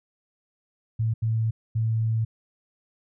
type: tone bursts at uneven times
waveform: sine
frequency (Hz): 112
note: A2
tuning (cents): +31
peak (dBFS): -21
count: 3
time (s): 0.99-1.14 / 1.22-1.51 / 1.75-2.25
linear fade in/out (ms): 10
effects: none